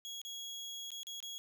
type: tone with dropouts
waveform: 30% pulse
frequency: 3322 Hz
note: G#7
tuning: in tune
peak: -39 dBFS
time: 0.05-1.38 s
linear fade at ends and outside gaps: 0 ms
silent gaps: 0.216-0.25 / 0.905-0.917 / 1.032-1.069 / 1.203-1.227 s
effects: none